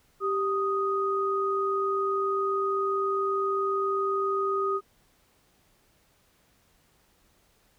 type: tone pair together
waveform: sine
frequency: 392 / 1244.5 Hz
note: G4 / D#6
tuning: 0 / 0 cents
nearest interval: octave + minor sixth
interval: 2000 cents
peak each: -27 dBFS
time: 0.2-4.81 s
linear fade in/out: 50 ms
effects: pink hiss -65 dBFS RMS until 7.78 s